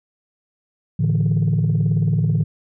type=chord; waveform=sine; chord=A suspended fourth; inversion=none; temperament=just; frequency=110 / 146.67 / 165 Hz; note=A2 / D3 / E3; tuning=0 / -2 / +2 cents; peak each=-18 dBFS; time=0.99-2.44 s; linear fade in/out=10 ms; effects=tanh soft clip ceiling -11 dBFS